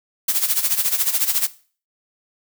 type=noise with tremolo; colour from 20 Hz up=blue; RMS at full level=-17 dBFS; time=0.28-1.47 s; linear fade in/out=5 ms; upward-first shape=sine; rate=14 Hz; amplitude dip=75%; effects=noise-tail reverb RT60 0.4 s tail -17 dB re dry